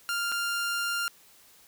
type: tone with dropouts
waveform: sawtooth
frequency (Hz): 1396.9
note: F6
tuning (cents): 0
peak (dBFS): -24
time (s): 0.09-1.08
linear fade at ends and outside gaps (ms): 0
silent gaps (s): 0.318-0.322
effects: white hiss -57 dBFS RMS until 1.67 s